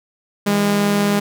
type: tone pair together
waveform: sawtooth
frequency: 161.76 / 203.8 Hz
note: E3 / G#3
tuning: -32 / -32 cents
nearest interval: major third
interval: 400 cents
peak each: -21 / -11 dBFS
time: 0.46-1.2 s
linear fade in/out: 10 ms
effects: none